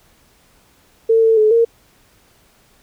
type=tone with pitch steps; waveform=sine; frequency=451.2 / 448 / 429.8 / 462 Hz; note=A4 / A4 / A4 / A#4; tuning=+44 / +31 / -41 / -16 cents; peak=-9 dBFS; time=1.09-1.65 s; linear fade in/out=10 ms; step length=140 ms; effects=pink hiss -54 dBFS RMS until 2.82 s